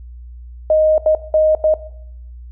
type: tone bursts at uneven times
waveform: sine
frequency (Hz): 622.3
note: D#5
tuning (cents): 0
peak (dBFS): -9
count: 4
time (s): 0.7-0.98 / 1.06-1.15 / 1.34-1.55 / 1.64-1.74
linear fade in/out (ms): 2
effects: noise-tail reverb RT60 0.7 s tail -17 dB re dry + added 60 Hz sine -32 dBFS peak until 2.51 s